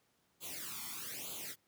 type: noise with flanger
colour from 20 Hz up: white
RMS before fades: -44 dBFS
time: 0.4-1.56 s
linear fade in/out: 50 ms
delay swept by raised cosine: 0.27 to 0.92 ms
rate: 1.1 Hz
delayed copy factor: +0.85
effects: pink hiss -75 dBFS RMS until 1.67 s + high-pass 100 Hz 12 dB/octave